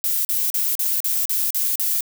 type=noise bursts; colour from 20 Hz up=violet; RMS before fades=-21 dBFS; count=8; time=0.04-2.007 s; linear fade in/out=0 ms; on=210 ms; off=41 ms; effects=none